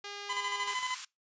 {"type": "tone", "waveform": "5% pulse", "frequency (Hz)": 406.5, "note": "G#4", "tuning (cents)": -37, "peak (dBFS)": -29, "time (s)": [0.04, 0.74], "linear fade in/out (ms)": 5}
{"type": "tone with tremolo", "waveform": "20% pulse", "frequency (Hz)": 1012, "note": "B5", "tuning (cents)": 42, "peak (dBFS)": -26, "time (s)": [0.29, 0.95], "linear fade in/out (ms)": 10, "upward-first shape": "square", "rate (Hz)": 13, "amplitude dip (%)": 50}
{"type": "high-pass noise", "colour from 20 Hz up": "white", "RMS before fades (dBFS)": -40, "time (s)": [0.67, 1.05], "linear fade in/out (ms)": 5, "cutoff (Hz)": 960, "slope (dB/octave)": 48}
{"effects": ["noise-tail reverb RT60 0.2 s tail -24 dB re dry", "resampled to 16000 Hz"]}